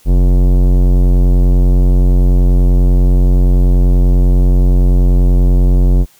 sine tone with tanh clipping, 45.19 Hz, F#1, 40 cents flat, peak -8 dBFS, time 0.05-6.06 s, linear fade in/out 50 ms, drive 18 dB, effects white hiss -48 dBFS RMS until 6.19 s

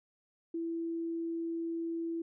sine tone, 332.4 Hz, E4, 15 cents sharp, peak -33 dBFS, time 0.54-2.22 s, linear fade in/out 5 ms, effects none

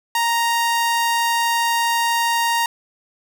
sawtooth tone, 932.3 Hz, A#5, in tune, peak -13 dBFS, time 0.15-2.66 s, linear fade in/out 2 ms, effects none

